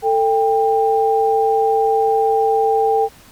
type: tone pair together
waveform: sine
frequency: 445.6 / 794 Hz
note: A4 / G5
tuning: +22 / +22 cents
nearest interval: minor seventh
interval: 1000 cents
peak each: -15 dBFS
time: 0.02-3.09 s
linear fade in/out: 50 ms
effects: pink hiss -45 dBFS RMS until 3.31 s + MP3 96 kbps